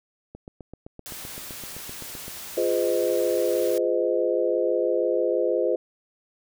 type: click train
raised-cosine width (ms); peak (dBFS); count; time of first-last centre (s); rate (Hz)
2; -26; 16; 0.35-2.281; 7.77
type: noise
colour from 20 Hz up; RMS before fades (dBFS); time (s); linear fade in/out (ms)
white; -38; 1.06-3.78; 0
type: chord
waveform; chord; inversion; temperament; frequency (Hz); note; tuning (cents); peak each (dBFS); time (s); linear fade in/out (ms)
sine; F minor seventh; none; equal with one note detuned; 349.2 / 415.3 / 511.3 / 622.3; F4 / Ab4 / C5 / Eb5; 0 / 0 / -40 / 0; -26 / -27 / -24 / -28; 2.57-5.76; 5
effects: none